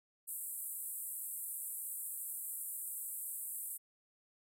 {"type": "band-pass noise", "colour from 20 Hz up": "white", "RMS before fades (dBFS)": -43, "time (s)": [0.27, 3.78], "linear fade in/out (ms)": 20, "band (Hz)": [7900, 15000], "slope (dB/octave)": 96, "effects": []}